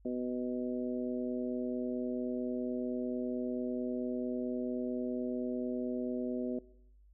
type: harmonic tone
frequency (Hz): 124.4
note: B2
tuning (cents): +13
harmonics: 2 / 3 / 4 / 5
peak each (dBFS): -35 / -39 / -41 / -43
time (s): 0.05-6.59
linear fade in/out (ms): 5
effects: noise-tail reverb RT60 0.8 s tail -21 dB re dry + added 50 Hz sine -58 dBFS peak until 7.13 s